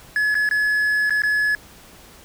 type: tone with dropouts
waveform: triangle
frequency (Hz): 1702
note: G#6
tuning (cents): +42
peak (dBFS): -15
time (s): 0.16-1.55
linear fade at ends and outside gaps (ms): 1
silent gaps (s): 0.344-0.352 / 0.49-0.511 / 1.096-1.106 / 1.22-1.235
effects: pink hiss -46 dBFS RMS until 2.24 s